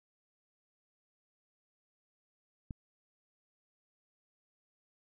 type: click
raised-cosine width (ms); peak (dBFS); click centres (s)
5; -28; 2.708
effects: none